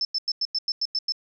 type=tone bursts; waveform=sine; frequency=5274 Hz; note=E8; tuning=in tune; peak=-22 dBFS; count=9; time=0.01-1.122 s; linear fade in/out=2 ms; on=40 ms; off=94 ms; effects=none